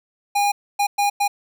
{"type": "tone bursts at uneven times", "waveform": "square", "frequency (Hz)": 814, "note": "G#5", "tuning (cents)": -35, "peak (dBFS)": -17, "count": 4, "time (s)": [[0.35, 0.52], [0.79, 0.87], [0.98, 1.1], [1.2, 1.28]], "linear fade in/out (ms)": 10, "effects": []}